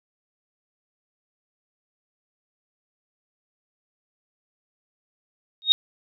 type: tone with exponential growth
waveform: sine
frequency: 3729 Hz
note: A#7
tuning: in tune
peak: -7 dBFS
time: 5.62-5.72 s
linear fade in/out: 0 ms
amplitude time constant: 20 ms
effects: none